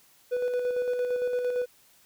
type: tone with tremolo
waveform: triangle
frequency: 493.9 Hz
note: B4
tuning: in tune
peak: -22 dBFS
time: 0.31-1.66 s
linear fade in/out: 20 ms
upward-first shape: square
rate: 8.8 Hz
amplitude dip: 35%
effects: white hiss -60 dBFS RMS until 2.05 s